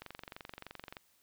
click train, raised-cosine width 0.3 ms, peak -28 dBFS, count 23, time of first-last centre 0.02-0.968 s, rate 23.2 Hz, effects white hiss -70 dBFS RMS until 1.22 s

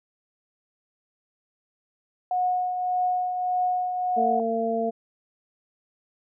sine tone with tremolo, 728 Hz, F#5, 28 cents flat, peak -20 dBFS, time 2.31-4.4 s, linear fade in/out 2 ms, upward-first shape triangle, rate 1.7 Hz, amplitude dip 50%
harmonic tone, 227.4 Hz, A#3, 43 cents flat, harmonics 1 / 2 / 3, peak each -29 / -27 / -26 dBFS, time 4.16-4.91 s, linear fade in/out 20 ms
effects none

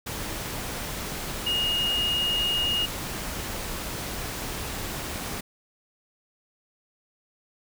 sine tone in noise, 2859 Hz, F7, 40 cents sharp, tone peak -23 dBFS, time 1.46-2.86 s, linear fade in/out 10 ms, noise pink, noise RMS -33 dBFS, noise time 0.06-5.41 s, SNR +7 dB, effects none

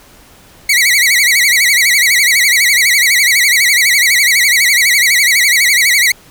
sawtooth tone with vibrato, 2088 Hz, C7, 4 cents flat, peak -4 dBFS, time 0.69-6.12 s, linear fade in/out 5 ms, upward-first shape sine, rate 12 Hz, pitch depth 160 cents each way, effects pink hiss -42 dBFS RMS until 6.3 s

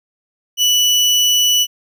30% pulse tone, 2960 Hz, F#7, in tune, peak -8 dBFS, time 0.57-1.67 s, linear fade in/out 50 ms, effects none

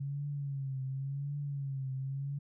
sine tone with vibrato, 138.1 Hz, C#3, 6 cents flat, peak -34 dBFS, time 0-2.39 s, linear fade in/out 10 ms, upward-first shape triangle, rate 0.91 Hz, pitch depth 86 cents each way, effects none

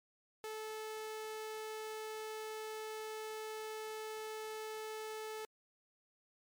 sawtooth tone, 435 Hz, A4, 20 cents flat, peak -38 dBFS, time 0.44-5.45 s, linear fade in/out 0 ms, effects MP3 96 kbps

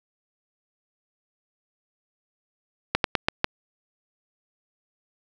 slowing click train, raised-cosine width 0.3 ms, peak -3 dBFS, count 5, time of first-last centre 2.95-3.444 s, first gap 92 ms, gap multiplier 1.2, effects 7-bit

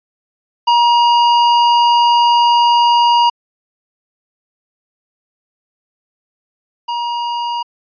square tone pair in turn, 950 / 950 Hz, A#5 / A#5, +33 / +33 cents, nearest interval unison, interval 0 cents, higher neither, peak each -9 / -18 dBFS, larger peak first, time 0.67-3.3 / 6.88-7.63 s, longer first, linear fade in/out 10 ms, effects resampled to 11025 Hz

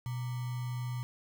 sine tone with sample-and-hold, 123.47 Hz, B2, in tune, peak -33 dBFS, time 0.06-1.03 s, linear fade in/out 0 ms, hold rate 1050 Hz, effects none

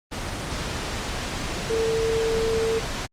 sine tone in noise, 450.2 Hz, A4, 40 cents sharp, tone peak -21 dBFS, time 1.69-2.8 s, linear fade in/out 20 ms, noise pink, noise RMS -29 dBFS, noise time 0.11-3.07 s, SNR +5 dB, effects low-pass 7000 Hz 12 dB/octave + Opus 32 kbps

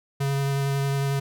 square tone with vibrato, 138.59 Hz, C#3, in tune, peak -23 dBFS, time 0.2-1.2 s, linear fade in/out 10 ms, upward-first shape sine, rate 11 Hz, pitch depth 11 cents each way, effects none

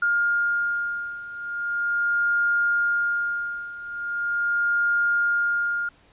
sine beating tone pair, 1412 / 1412.4 Hz, F6 / F6, +19 / +19 cents, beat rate 0.4 Hz, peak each -26 / -23 dBFS, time 0.02-5.89 s, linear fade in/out 5 ms, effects pink hiss -57 dBFS RMS until 6.12 s + resampled to 8000 Hz

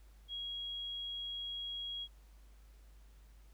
sine tone, 3300 Hz, G#7, 12 cents flat, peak -39 dBFS, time 0.28-2.08 s, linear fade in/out 50 ms, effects added 51 Hz sine -56 dBFS peak until 3.53 s + pink hiss -70 dBFS RMS until 3.53 s

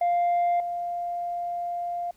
sine tone with level steps, 698.5 Hz, F5, in tune, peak -18 / -27 dBFS, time 0.01-2.11 s, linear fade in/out 5 ms, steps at 0.6 s, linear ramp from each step 2 ms, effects tanh soft clip ceiling -19 dBFS + pink hiss -62 dBFS RMS until 2.16 s

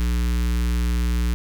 square tone with notch filter, 59.3 Hz, A#1, 30 cents sharp, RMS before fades -21 dBFS, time 0-1.34 s, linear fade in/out 0 ms, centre 650 Hz, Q 0.6, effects none

